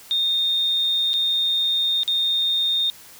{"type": "tone with dropouts", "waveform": "sine", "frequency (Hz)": 3663, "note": "A#7", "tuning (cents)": -31, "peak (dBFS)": -18, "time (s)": [0.11, 2.9], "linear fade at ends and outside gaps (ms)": 0, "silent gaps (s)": [[1.133, 1.139], [2.033, 2.078]], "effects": ["white hiss -45 dBFS RMS until 3.19 s"]}